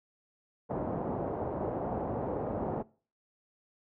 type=low-pass noise; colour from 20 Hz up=white; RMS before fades=-34 dBFS; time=0.69-2.83 s; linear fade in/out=20 ms; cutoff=760 Hz; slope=24 dB/octave; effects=noise-tail reverb RT60 0.4 s tail -22 dB re dry + high-pass 60 Hz 12 dB/octave